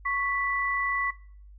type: tone pair together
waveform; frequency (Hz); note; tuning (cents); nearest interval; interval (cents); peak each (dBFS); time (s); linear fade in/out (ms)
sine; 1108.7 / 1975.5; C#6 / B6; 0 / 0; minor seventh; 1000; -28; 0.05-1.11; 10
effects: noise-tail reverb RT60 0.5 s tail -19 dB re dry + added 50 Hz sine -46 dBFS peak until 1.58 s